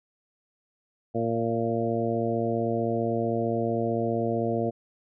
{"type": "harmonic tone with a mistuned harmonic", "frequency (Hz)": 115.5, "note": "A#2", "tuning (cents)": -16, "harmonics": [1, 2, 3, 4, 5, 6], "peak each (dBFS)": [-32, -30, -31, -30, -32, -32], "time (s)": [1.14, 4.71], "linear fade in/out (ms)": 20, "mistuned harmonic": 6, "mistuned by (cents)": -16, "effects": []}